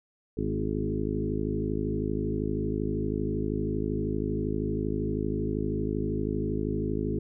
harmonic tone with a mistuned harmonic, 52.7 Hz, G#1, 26 cents sharp, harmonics 1 / 2 / 3 / 4 / 5 / 6 / 7 / 8, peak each -35 / -35 / -35 / -35 / -35 / -35 / -35 / -35 dBFS, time 0.37-7.19 s, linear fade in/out 5 ms, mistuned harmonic 5, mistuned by -19 cents, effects none

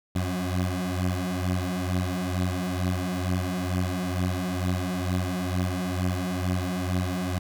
20% pulse beating tone pair, 89.8 / 92 Hz, F2 / F#2, +49 / -9 cents, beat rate 2.2 Hz, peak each -24 / -23 dBFS, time 0.15-7.39 s, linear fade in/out 10 ms, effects none

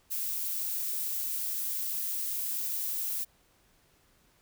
violet noise, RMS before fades -33 dBFS, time 0.1-3.25 s, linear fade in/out 20 ms, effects pink hiss -66 dBFS RMS until 4.41 s

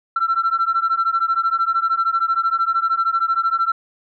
sine beating tone pair, 1341 / 1354 Hz, E6 / E6, +29 / +46 cents, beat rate 13 Hz, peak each -18 dBFS, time 0.16-3.72 s, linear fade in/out 5 ms, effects tanh soft clip ceiling -11 dBFS

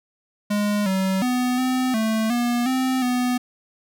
square tone with pitch steps, 206.8 / 190.2 / 249.6 / 255.9 / 220.5 / 240.4 / 259.1 / 248.3 Hz, G#3 / F#3 / B3 / C4 / A3 / B3 / C4 / B3, -7 / +48 / +19 / -38 / +4 / -46 / -17 / +9 cents, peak -20 dBFS, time 0.5-3.38 s, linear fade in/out 10 ms, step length 360 ms, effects none

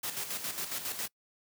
white noise with tremolo, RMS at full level -35 dBFS, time 0.03-1.08 s, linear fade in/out 10 ms, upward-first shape square, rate 7.3 Hz, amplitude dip 55%, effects noise-tail reverb RT60 0.1 s tail -24 dB re dry + high-pass 100 Hz 12 dB/octave

